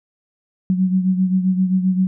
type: beating tone pair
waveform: sine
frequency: 185 / 192.6 Hz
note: F#3 / G3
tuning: 0 / -30 cents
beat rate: 7.6 Hz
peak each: -15 / -22 dBFS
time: 0.7-2.07 s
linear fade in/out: 0 ms
effects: none